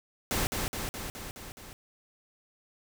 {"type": "noise with echo", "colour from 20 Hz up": "pink", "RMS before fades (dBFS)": -29, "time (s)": [0.31, 0.47], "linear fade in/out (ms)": 0, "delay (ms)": 210, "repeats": 6, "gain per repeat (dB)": -3, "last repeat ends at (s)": 1.73, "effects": []}